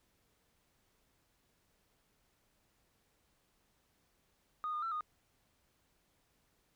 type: tone with pitch steps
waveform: sine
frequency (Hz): 1236 / 1218 / 1341 / 1232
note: D#6 / D#6 / E6 / D#6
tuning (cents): -12 / -37 / +29 / -17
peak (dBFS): -34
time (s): 4.64-5.008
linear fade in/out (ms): 0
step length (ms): 92
effects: tanh soft clip ceiling -31 dBFS + pink hiss -75 dBFS RMS until 6.75 s